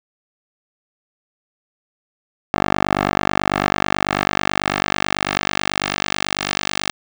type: tone with band-pass filter sweep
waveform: 10% pulse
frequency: 49.12 Hz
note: G1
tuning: 4 cents sharp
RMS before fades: -21 dBFS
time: 2.54-6.91 s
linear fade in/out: 0 ms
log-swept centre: 980 to 3900 Hz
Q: 0.72
effects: none